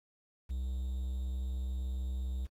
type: tone with quantisation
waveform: triangle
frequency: 64 Hz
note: C2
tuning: 38 cents flat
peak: -31 dBFS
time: 0.49-2.47 s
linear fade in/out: 20 ms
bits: 10
effects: AAC 48 kbps